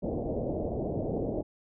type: low-pass noise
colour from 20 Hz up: white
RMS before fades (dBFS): -32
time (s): 0.02-1.43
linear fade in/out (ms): 20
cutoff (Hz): 650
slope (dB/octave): 48
effects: none